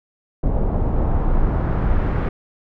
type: noise with low-pass filter sweep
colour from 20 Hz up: brown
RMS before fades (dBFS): -18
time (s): 0.43-2.29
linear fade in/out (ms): 5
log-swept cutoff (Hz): 680 to 1700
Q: 1.2
effects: none